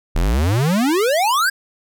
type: exponential sweep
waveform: square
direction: up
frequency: 36.47 to 1661.2 Hz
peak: -15 dBFS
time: 0.15-1.5 s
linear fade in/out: 10 ms
effects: none